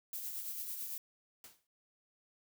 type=noise with tremolo; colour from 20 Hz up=violet; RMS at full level=-40 dBFS; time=0.13-0.98 s; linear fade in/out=2 ms; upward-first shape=triangle; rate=9 Hz; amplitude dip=45%
type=noise with exponential decay; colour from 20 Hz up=white; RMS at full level=-50 dBFS; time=1.44-1.67 s; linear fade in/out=2 ms; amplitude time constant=50 ms
effects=none